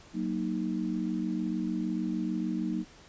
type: chord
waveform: sine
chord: D# minor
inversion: first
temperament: just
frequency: 186.68 / 233.3 / 311.1 Hz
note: F#3 / A#3 / D#4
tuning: +16 / +2 / 0 cents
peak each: -33 dBFS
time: 0.13-2.85 s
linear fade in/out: 50 ms
effects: pink hiss -54 dBFS RMS until 3.08 s + resampled to 16000 Hz

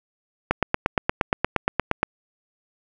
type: click train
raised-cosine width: 0.5 ms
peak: -3 dBFS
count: 14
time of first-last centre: 0.51-2.03 s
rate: 8.55 Hz
effects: none

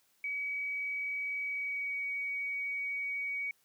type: tone with pitch glide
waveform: sine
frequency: 2271 to 2254 Hz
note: C#7 to C#7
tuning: +41 to +28 cents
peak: -33 dBFS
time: 0.24-3.51 s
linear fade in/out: 2 ms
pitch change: -13 cents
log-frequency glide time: 1.42-2.02 s
effects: white hiss -71 dBFS RMS until 3.64 s + high-pass 80 Hz 12 dB/octave

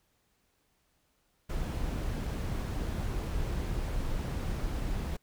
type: noise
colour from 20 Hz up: brown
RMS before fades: -33 dBFS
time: 1.49-5.17 s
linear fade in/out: 10 ms
effects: pink hiss -73 dBFS RMS until 5.22 s

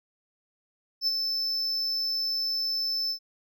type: tone with ADSR envelope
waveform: triangle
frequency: 5274 Hz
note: E8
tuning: in tune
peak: -20 dBFS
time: 1.01-3.19 s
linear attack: 62 ms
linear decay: 29 ms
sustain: -5 dB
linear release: 86 ms
effects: none

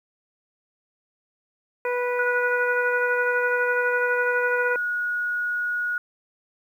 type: harmonic tone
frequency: 491 Hz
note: B4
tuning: 10 cents flat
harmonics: 1 / 2 / 3 / 4 / 5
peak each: -24 / -30 / -32 / -35 / -35 dBFS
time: 1.85-4.76 s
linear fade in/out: 2 ms
type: tone with pitch glide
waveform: sine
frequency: 1461 to 1451.7 Hz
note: F#6 to F#6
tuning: -22 to -33 cents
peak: -23 dBFS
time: 2.19-5.98 s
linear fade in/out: 2 ms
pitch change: -11 cents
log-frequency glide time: 4.5-4.78 s
effects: 9-bit

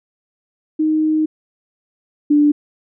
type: tone pair in turn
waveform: sine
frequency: 311.1 / 294.4 Hz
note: D#4 / D4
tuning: 0 / +4 cents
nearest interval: minor second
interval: 96 cents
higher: first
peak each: -13 / -9 dBFS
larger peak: second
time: 0.79-1.26 / 2.3-2.52 s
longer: first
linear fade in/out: 10 ms
effects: none

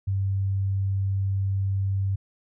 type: tone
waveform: sine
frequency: 97.4 Hz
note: G2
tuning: 11 cents flat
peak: -22 dBFS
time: 0.07-2.16 s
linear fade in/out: 10 ms
effects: none

